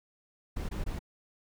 brown noise bursts, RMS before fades -34 dBFS, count 3, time 0.56-0.992 s, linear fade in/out 10 ms, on 130 ms, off 21 ms, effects none

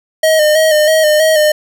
square tone with vibrato, 620 Hz, D#5, 6 cents flat, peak -8 dBFS, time 0.23-1.52 s, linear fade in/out 5 ms, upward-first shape square, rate 3.1 Hz, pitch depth 37 cents each way, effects none

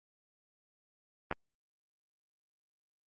clicks, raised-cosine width 0.5 ms, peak -17 / -21 dBFS, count 2, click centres 1.313 / 1.325 s, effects Opus 24 kbps

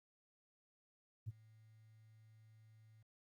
sine tone with ADSR envelope, 110 Hz, A2, in tune, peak -38 dBFS, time 1.26-3.03 s, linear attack 25 ms, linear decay 27 ms, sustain -24 dB, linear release 9 ms, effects tanh soft clip ceiling -36 dBFS + 13-bit

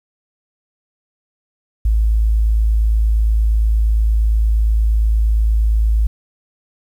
sine tone, 54.3 Hz, A1, 22 cents flat, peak -11 dBFS, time 1.85-6.07 s, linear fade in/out 5 ms, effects 8-bit

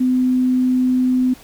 sine tone, 254.2 Hz, C4, 50 cents flat, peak -13 dBFS, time 0-1.34 s, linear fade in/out 10 ms, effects pink hiss -44 dBFS RMS until 1.43 s

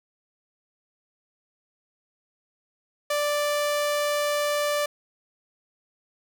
sawtooth tone, 587.3 Hz, D5, in tune, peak -19 dBFS, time 3.1-4.86 s, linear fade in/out 5 ms, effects none

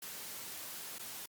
white noise with dropouts, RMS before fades -45 dBFS, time 0.02-1.26 s, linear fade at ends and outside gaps 5 ms, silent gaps 0.985-0.994 s, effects high-pass 100 Hz 12 dB/octave + Opus 48 kbps

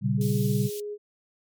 sine chord, G diminished, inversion first, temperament equal with one note detuned, 118.44 / 138.59 / 196 Hz, Bb2 / Db3 / G3, +28 / 0 / 0 cents, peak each -26 dBFS, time 0.01-0.7 s, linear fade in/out 50 ms
sine tone, 415.3 Hz, G#4, in tune, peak -31 dBFS, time 0.17-0.98 s, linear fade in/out 50 ms
white high-pass noise, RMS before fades -40 dBFS, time 0.21-0.8 s, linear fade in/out 2 ms, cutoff 3000 Hz, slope 24 dB/octave
effects MP3 96 kbps

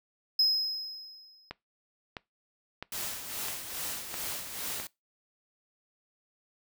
triangle tone with exponential decay, 5110 Hz, D#8, 45 cents sharp, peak -19 dBFS, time 0.39-1.5 s, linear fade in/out 5 ms, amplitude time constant 240 ms
click train, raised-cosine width 0.3 ms, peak -21 dBFS, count 6, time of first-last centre 1.51-4.799 s, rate 1.52 Hz
white noise with tremolo, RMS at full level -35 dBFS, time 2.92-4.87 s, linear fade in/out 2 ms, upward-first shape sine, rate 2.4 Hz, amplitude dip 55%
effects noise-tail reverb RT60 0.2 s tail -22 dB re dry

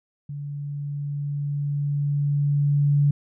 sine tone with level ramp, 143.9 Hz, D3, 35 cents flat, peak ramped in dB -30 to -15 dBFS, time 0.29-3.11 s, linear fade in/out 5 ms, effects none

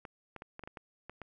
clicks, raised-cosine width 0.5 ms, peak -29 dBFS, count 9, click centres 0.052 / 0.363 / 0.421 / 0.594 / 0.637 / 0.675 / 0.772 / 1.096 / 1.217 s, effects none

